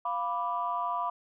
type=chord; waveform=sine; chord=B diminished; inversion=second; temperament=equal; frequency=698.5 / 987.8 / 1174.7 Hz; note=F5 / B5 / D6; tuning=0 / 0 / 0 cents; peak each=-34 / -31 / -33 dBFS; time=0.05-1.1 s; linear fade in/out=5 ms; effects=tanh soft clip ceiling -19 dBFS